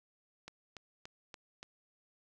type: click train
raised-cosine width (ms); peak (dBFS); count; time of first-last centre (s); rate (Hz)
0.2; -29; 5; 0.48-1.629; 3.48
effects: none